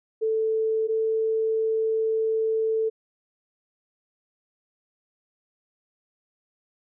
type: tone pair in turn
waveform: sine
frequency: 441.3 / 442.9 Hz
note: A4 / A4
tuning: +5 / +11 cents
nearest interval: unison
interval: 6 cents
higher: second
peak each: -21 dBFS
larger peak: neither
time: 0.21-0.88 / 0.88-2.9 s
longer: second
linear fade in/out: 20 ms
effects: none

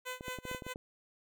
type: tone with tremolo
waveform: 10% pulse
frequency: 506 Hz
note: B4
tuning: 42 cents sharp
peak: -29 dBFS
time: 0.05-0.74 s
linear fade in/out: 20 ms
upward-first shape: sine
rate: 4.8 Hz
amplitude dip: 95%
type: clicks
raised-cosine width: 2 ms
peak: -29 dBFS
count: 9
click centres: 0.209 / 0.282 / 0.387 / 0.453 / 0.514 / 0.548 / 0.622 / 0.666 / 0.759 s
effects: none

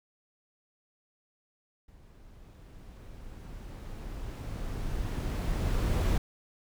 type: noise with level ramp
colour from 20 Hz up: brown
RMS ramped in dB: -55 to -25 dBFS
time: 1.88-6.18 s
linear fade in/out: 5 ms
effects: none

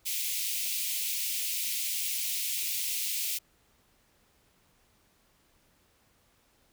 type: high-pass noise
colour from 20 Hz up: white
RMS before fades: -32 dBFS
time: 0.05-3.39 s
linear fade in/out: 20 ms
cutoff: 2200 Hz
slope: 48 dB/octave
effects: pink hiss -67 dBFS RMS until 6.72 s

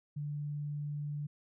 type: tone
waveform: sine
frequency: 146.83 Hz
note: D3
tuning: in tune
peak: -35 dBFS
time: 0.16-1.27 s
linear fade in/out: 10 ms
effects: none

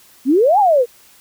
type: exponential two-way sweep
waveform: sine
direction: up then down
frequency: 242.2 to 864 to 457.2 Hz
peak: -9 dBFS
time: 0.25-0.86 s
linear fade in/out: 50 ms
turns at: 0.59 s
effects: white hiss -48 dBFS RMS until 1.2 s

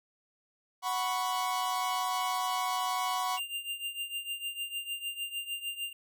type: chord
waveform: 45% pulse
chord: F# suspended fourth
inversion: none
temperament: equal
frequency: 740 / 987.8 / 1108.7 Hz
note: F#5 / B5 / C#6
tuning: 0 / 0 / 0 cents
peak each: -34 dBFS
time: 0.82-3.4 s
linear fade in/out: 50 ms
type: tone with tremolo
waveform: square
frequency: 2794 Hz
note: F7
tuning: in tune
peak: -32 dBFS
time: 3.37-5.93 s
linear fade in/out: 5 ms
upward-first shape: triangle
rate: 6.6 Hz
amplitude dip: 85%
effects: none

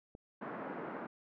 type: click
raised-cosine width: 2 ms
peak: -36 dBFS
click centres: 0.151 s
type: band-pass noise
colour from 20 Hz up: pink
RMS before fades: -43 dBFS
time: 0.41-1.07 s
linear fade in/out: 10 ms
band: 200 to 1600 Hz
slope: 24 dB/octave
effects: none

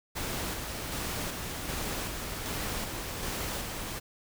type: noise with tremolo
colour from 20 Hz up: pink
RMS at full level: -34 dBFS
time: 0.15-4 s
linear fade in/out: 20 ms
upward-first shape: square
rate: 1.3 Hz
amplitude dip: 30%
effects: none

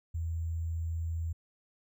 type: tone with sample-and-hold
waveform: sine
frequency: 82.41 Hz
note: E2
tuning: in tune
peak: -31 dBFS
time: 0.14-1.33 s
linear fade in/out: 10 ms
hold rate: 7350 Hz
effects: none

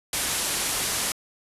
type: low-pass noise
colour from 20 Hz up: white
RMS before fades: -27 dBFS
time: 0.13-1.12 s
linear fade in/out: 2 ms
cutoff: 12000 Hz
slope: 48 dB/octave
effects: resampled to 32000 Hz

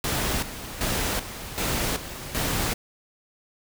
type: noise with tremolo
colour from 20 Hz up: pink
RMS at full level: -26 dBFS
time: 0.04-2.74 s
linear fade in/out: 2 ms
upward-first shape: square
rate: 1.3 Hz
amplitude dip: 70%
effects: none

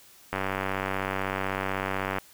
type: click train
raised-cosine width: 0.5 ms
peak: -13 dBFS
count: 179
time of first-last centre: 0.33-2.184 s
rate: 96 Hz
effects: white hiss -54 dBFS RMS until 2.33 s

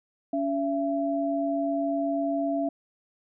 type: tone pair together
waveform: sine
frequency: 282.5 / 672 Hz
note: C#4 / E5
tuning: +33 / +33 cents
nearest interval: octave + minor third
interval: 1500 cents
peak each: -27 dBFS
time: 0.33-2.69 s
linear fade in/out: 5 ms
effects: none

